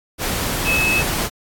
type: tone in noise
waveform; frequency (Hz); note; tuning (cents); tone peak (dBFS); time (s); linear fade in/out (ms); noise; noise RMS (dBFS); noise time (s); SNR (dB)
sine; 2588; E7; -32; -16; 0.64-1.04; 50; pink; -22; 0.18-1.3; +3
effects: AAC 64 kbps